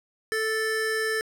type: tone pair together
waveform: square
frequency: 440 / 1760 Hz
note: A4 / A6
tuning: 0 / 0 cents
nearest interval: 2 octaves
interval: 2400 cents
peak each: -28 dBFS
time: 0.32-1.21 s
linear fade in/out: 0 ms
effects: low-pass 12000 Hz 12 dB/octave